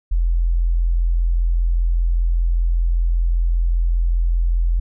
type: tone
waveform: sine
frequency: 42.55 Hz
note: F1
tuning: 44 cents flat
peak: -14 dBFS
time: 0.11-4.8 s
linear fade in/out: 10 ms
effects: none